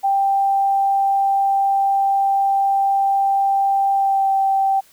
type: tone with pitch glide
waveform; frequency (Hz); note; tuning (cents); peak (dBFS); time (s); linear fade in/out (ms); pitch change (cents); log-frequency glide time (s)
sine; 787 to 778.9; G5 to G5; +7 to -11; -14; 0.03-4.81; 20; -18; 3.94-4.3
effects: white hiss -52 dBFS RMS until 4.92 s